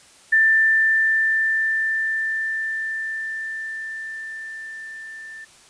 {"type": "tone with level ramp", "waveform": "sine", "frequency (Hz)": 1778, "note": "A6", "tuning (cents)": 18, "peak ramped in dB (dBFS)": [-12, -35], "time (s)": [0.32, 5.45], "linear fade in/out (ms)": 10, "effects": ["white hiss -50 dBFS RMS until 5.69 s", "resampled to 22050 Hz"]}